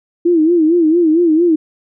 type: tone with vibrato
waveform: sine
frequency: 329.6 Hz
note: E4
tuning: in tune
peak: -8 dBFS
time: 0.25-1.56 s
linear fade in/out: 10 ms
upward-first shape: sine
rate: 4.4 Hz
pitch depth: 120 cents each way
effects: none